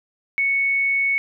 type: tone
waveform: sine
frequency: 2215 Hz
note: C#7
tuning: 2 cents flat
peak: -17 dBFS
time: 0.38-1.18 s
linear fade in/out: 0 ms
effects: none